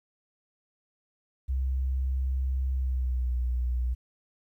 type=tone with pitch glide; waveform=sine; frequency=65.41 to 61.38 Hz; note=C2 to B1; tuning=0 to -10 cents; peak=-25 dBFS; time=1.48-3.95 s; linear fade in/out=20 ms; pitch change=-110 cents; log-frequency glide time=2.73-3.34 s; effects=11-bit